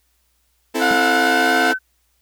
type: chord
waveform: sawtooth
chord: A minor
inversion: first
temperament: equal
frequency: 261.6 / 329.6 / 440 Hz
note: C4 / E4 / A4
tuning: 0 / 0 / 0 cents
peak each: -19 dBFS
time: 0.74-1.74 s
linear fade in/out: 20 ms
type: tone with pitch glide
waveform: sine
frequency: 1480 to 1523.4 Hz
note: F#6 to G6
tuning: 0 to -50 cents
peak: -18 dBFS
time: 0.79-1.79 s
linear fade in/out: 50 ms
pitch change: +50 cents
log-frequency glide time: 1.03-1.6 s
type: harmonic tone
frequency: 717 Hz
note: F5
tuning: 45 cents sharp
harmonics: 1 / 2 / 3 / 4 / 5 / 6 / 7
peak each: -19 / -25 / -29 / -31 / -33 / -35 / -36 dBFS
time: 0.81-1.72 s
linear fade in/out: 10 ms
type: tone with exponential decay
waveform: 35% pulse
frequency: 207.7 Hz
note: G#3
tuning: in tune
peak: -20 dBFS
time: 0.91-1.02 s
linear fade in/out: 0 ms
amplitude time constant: 23 ms
effects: added 60 Hz sine -65 dBFS peak until 2.21 s + white hiss -65 dBFS RMS until 2.21 s